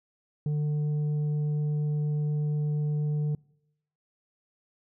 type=tone with tanh clipping; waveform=triangle; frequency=149.3 Hz; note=D3; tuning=29 cents sharp; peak=-26 dBFS; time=0.46-3.35 s; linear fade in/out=2 ms; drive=9 dB; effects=noise-tail reverb RT60 0.8 s tail -25 dB re dry